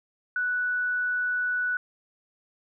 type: tone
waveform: sine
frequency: 1480 Hz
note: F#6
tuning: in tune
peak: -24 dBFS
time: 0.36-1.77 s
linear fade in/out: 2 ms
effects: none